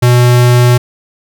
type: tone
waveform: square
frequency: 122.6 Hz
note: B2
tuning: 12 cents flat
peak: -5 dBFS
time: 0.02-0.78 s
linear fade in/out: 10 ms
effects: none